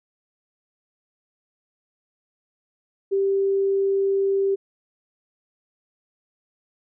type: tone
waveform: sine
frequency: 392 Hz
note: G4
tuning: in tune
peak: -18 dBFS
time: 3.11-4.56 s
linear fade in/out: 20 ms
effects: none